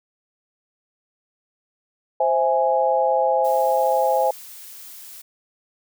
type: chord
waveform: sine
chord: C augmented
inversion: none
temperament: equal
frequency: 523.3 / 659.3 / 830.6 Hz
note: C5 / E5 / G#5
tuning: 0 / 0 / 0 cents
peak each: -20 / -22 / -20 dBFS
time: 2.2-4.31 s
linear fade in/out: 5 ms
type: noise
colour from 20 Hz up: blue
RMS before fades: -40 dBFS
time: 3.44-5.22 s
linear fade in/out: 10 ms
effects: none

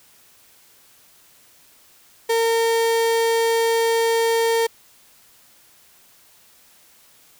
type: tone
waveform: 35% pulse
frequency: 457.4 Hz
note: A#4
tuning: 33 cents flat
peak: -15 dBFS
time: 2.29-4.67 s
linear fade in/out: 10 ms
effects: white hiss -53 dBFS RMS until 7.39 s

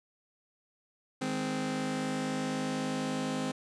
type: chord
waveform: sawtooth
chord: Ab major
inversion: second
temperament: just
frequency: 155.74 / 207.7 / 259.6 Hz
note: Eb3 / Ab3 / C4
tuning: +2 / 0 / -13 cents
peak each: -35 / -33 / -29 dBFS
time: 1.21-3.52 s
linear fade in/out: 10 ms
effects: resampled to 22050 Hz + 9-bit

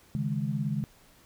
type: chord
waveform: sine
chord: C# suspended second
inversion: none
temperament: just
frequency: 138.59 / 155.92 / 207.9 Hz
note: C#3 / D#3 / G#3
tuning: 0 / +4 / +2 cents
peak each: -31 / -32 / -32 dBFS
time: 0.15-0.84 s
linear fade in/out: 0 ms
effects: pink hiss -59 dBFS RMS until 1.25 s

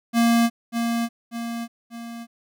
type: tone with echo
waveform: square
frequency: 233 Hz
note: A#3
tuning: 1 cent flat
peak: -16 dBFS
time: 0.13-0.5 s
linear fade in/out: 50 ms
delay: 590 ms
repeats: 3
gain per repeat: -6 dB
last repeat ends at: 2.27 s
effects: none

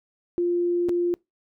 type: tone with dropouts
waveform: sine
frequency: 349.2 Hz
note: F4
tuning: in tune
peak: -20 dBFS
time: 0.38-1.14 s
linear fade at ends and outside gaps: 0 ms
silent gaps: 0.887-0.893 s
effects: noise-tail reverb RT60 0.2 s tail -25 dB re dry

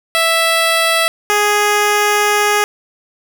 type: tone pair in turn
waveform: 10% pulse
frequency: 659.3 / 415.3 Hz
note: E5 / G#4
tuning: 0 / 0 cents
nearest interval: minor sixth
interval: 800 cents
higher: first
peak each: -3 dBFS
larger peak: neither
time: 0.15-1.08 / 1.3-2.64 s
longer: second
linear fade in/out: 0 ms
effects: none

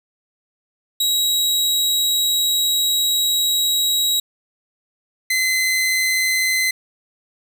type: tone pair in turn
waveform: sawtooth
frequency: 3843 / 2048 Hz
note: B7 / C7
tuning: -48 / -38 cents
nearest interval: major seventh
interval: 1090 cents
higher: first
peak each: -13 dBFS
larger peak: neither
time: 1-4.2 / 5.3-6.71 s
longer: first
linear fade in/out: 5 ms
effects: none

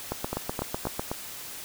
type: two click trains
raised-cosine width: 1 ms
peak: -14 / -15 dBFS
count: 8 / 4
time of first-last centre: 0.12-0.995 / 0.33-1.115 s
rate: 8 / 3.82 Hz
effects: white hiss -40 dBFS RMS until 1.64 s

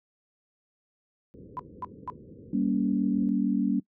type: low-pass noise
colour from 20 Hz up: pink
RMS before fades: -45 dBFS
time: 1.34-3.29 s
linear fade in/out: 0 ms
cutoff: 520 Hz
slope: 96 dB/octave
type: tone bursts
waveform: sine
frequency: 1000 Hz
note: B5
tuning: 21 cents sharp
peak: -31 dBFS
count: 3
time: 1.57-2.099 s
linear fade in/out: 0 ms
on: 23 ms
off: 230 ms
type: chord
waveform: sine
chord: G diminished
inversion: none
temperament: just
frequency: 196 / 235.2 / 282.2 Hz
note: G3 / Bb3 / Db4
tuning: 0 / +16 / +31 cents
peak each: -27 dBFS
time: 2.53-3.8 s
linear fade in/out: 5 ms
effects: noise-tail reverb RT60 0.1 s tail -21 dB re dry + high-pass 100 Hz 12 dB/octave

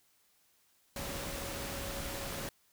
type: tone in noise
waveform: sine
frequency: 554.4 Hz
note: C#5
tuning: in tune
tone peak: -46 dBFS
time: 0.96-2.49 s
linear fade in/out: 2 ms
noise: pink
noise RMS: -40 dBFS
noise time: 0.96-2.49 s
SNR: -9 dB
effects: white hiss -70 dBFS RMS until 2.72 s

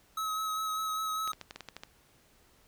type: tone with vibrato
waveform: square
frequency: 1282 Hz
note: E6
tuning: 49 cents flat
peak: -32 dBFS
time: 0.17-1.32 s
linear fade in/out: 5 ms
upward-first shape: sine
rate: 5 Hz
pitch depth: 17 cents each way
type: clicks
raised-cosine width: 0.2 ms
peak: -24 dBFS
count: 9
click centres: 1.276 / 1.333 / 1.413 / 1.509 / 1.56 / 1.607 / 1.687 / 1.766 / 1.835 s
effects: pink hiss -64 dBFS RMS until 2.67 s

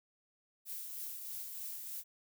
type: noise with tremolo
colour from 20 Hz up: violet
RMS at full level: -42 dBFS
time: 0.65-2.04 s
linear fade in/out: 50 ms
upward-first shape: triangle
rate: 3.2 Hz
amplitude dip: 40%
effects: none

